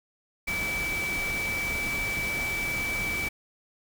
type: tone in noise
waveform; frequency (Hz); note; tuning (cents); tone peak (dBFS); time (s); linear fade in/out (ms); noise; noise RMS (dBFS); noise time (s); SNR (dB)
sine; 2306; D7; -32; -28; 0.47-3.29; 10; pink; -35; 0.47-3.29; +4
effects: none